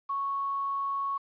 sine tone with quantisation, 1107 Hz, C#6, 3 cents flat, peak -28 dBFS, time 0.09-1.18 s, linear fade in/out 10 ms, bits 9, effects resampled to 11025 Hz

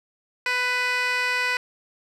15% pulse tone with band-pass filter, 497.4 Hz, B4, 12 cents sharp, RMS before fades -24 dBFS, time 0.46-1.57 s, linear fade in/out 2 ms, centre 2600 Hz, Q 1.7, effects none

